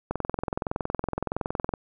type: click train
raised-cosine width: 1 ms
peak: -13 dBFS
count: 36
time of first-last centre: 0.11-1.738 s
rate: 21.5 Hz
effects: none